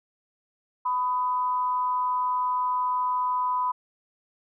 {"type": "tone pair together", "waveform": "sine", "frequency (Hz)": [998.7, 1244.5], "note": ["B5", "D#6"], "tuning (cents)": [19, 0], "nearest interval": "major third", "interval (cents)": 381, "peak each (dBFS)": [-23, -34], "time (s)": [0.85, 3.72], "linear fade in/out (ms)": 10, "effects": []}